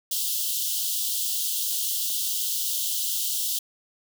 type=high-pass noise; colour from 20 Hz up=white; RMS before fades=-27 dBFS; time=0.11-3.59 s; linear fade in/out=5 ms; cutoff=2900 Hz; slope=96 dB/octave; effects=none